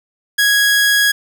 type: tone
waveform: sawtooth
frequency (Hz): 1659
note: G#6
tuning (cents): -2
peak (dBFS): -7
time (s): 0.38-1.12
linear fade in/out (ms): 10
effects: none